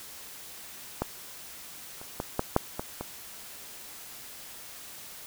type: clicks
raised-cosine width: 1 ms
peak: -13 / -30 / -16 / -11 / -6 / -17 / -19 dBFS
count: 7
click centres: 1.02 / 2.015 / 2.201 / 2.394 / 2.564 / 2.795 / 3.01 s
effects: white hiss -45 dBFS RMS until 5.26 s